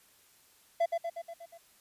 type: tone with echo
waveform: triangle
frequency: 675 Hz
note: E5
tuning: 41 cents sharp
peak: -22 dBFS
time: 0.8-0.86 s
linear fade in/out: 10 ms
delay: 120 ms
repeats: 6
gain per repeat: -4 dB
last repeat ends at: 1.58 s
effects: white hiss -63 dBFS RMS until 1.8 s + resampled to 32000 Hz